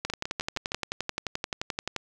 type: two click trains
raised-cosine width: 0.2 ms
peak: -12 / -14 dBFS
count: 23 / 5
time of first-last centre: 0.05-1.963 / 0.1-0.719 s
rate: 11.5 / 6.46 Hz
effects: none